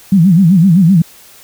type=tone with vibrato; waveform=sine; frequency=178.7 Hz; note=F3; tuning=40 cents sharp; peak=-4 dBFS; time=0.12-1.02 s; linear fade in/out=5 ms; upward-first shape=sine; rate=7.8 Hz; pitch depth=200 cents each way; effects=white hiss -40 dBFS RMS until 1.43 s